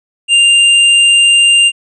sine tone with hard clipping, 2794 Hz, F7, in tune, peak -6 dBFS, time 0.28-1.72 s, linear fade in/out 50 ms, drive 14 dB, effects resampled to 24000 Hz

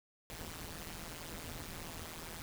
pink noise with amplitude modulation, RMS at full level -42 dBFS, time 0.3-2.42 s, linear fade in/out 0 ms, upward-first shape sine, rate 163 Hz, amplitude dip 95%, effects none

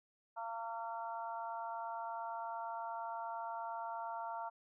harmonic tone, 228.6 Hz, A#3, 34 cents flat, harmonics 3 / 4 / 5 / 6, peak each -45 / -42 / -51 / -49 dBFS, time 0.36-4.5 s, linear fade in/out 20 ms, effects none

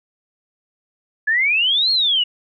sine exponential two-way sweep, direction up then down, 1688 to 4337 to 2838 Hz, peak -14 dBFS, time 1.27-2.24 s, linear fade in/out 10 ms, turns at 1.91 s, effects none

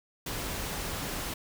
pink noise, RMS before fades -35 dBFS, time 0.26-1.34 s, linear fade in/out 5 ms, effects none

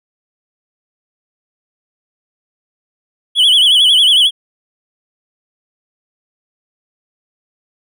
triangle tone with vibrato, 3172 Hz, G7, 20 cents sharp, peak -5 dBFS, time 3.35-4.31 s, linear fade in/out 50 ms, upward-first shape sine, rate 11 Hz, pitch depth 130 cents each way, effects none

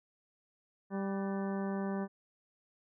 harmonic tone with a mistuned harmonic, 196 Hz, G3, in tune, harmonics 1 / 2 / 3 / 4 / 5 / 6 / 8 / 9, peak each -34 / -40 / -44 / -46 / -48 / -50 / -52 / -53 dBFS, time 0.9-2.08 s, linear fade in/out 50 ms, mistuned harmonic 8, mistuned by -60 cents, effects none

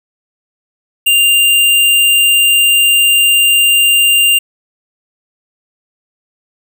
sine tone with sample-and-hold, 2794 Hz, F7, in tune, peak -6 dBFS, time 1.06-4.39 s, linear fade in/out 10 ms, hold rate 11025 Hz, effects none

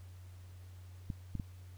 clicks, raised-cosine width 5 ms, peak -26 dBFS, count 3, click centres 1.102 / 1.353 / 1.398 s, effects added 91 Hz sine -49 dBFS peak until 1.77 s + pink hiss -65 dBFS RMS until 1.77 s

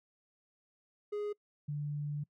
triangle / sine tone pair in turn, 415.3 / 146.83 Hz, G#4 / D3, 0 / 0 cents, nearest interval octave + tritone, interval 1800 cents, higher first, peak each -32 / -34 dBFS, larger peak first, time 1.12-1.33 / 1.68-2.24 s, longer second, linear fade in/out 10 ms, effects noise-tail reverb RT60 0.1 s tail -25 dB re dry

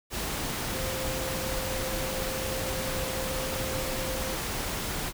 sine tone in noise, 523.3 Hz, C5, in tune, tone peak -35 dBFS, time 0.71-4.37 s, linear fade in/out 50 ms, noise pink, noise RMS -32 dBFS, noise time 0.1-5.13 s, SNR -6 dB, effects none

